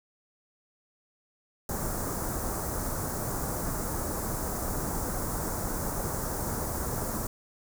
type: band-stop noise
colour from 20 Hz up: pink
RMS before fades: -32 dBFS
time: 1.69-7.27 s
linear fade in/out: 2 ms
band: 1400 to 6400 Hz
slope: 24 dB/octave
effects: none